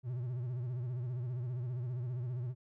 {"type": "tone with vibrato", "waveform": "triangle", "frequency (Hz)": 123.47, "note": "B2", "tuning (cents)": 0, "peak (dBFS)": -33, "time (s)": [0.03, 2.55], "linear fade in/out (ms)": 50, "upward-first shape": "sine", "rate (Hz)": 15, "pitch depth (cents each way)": 98, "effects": []}